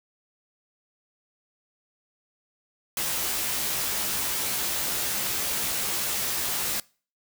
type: noise with comb filter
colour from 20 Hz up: white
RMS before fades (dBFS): -28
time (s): 2.97-6.8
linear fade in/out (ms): 2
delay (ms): 15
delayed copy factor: +0.9
effects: noise-tail reverb RT60 0.4 s tail -24 dB re dry